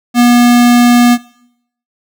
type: tone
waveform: square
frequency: 241.6 Hz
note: B3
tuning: 38 cents flat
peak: -5 dBFS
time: 0.14-1.18 s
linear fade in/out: 50 ms
effects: noise-tail reverb RT60 0.7 s tail -19 dB re dry